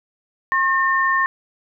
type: tone pair together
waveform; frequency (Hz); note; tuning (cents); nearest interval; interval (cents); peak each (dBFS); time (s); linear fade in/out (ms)
sine; 1077.4 / 1812; C#6 / A#6; -50 / -50; major sixth; 900; -18; 0.52-1.26; 0
effects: none